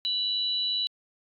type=tone pair together; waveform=sine; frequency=2960 / 3951 Hz; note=F#7 / B7; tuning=0 / 0 cents; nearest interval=perfect fourth; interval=500 cents; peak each=-32 / -26 dBFS; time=0.05-0.87 s; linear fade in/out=0 ms; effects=AAC 64 kbps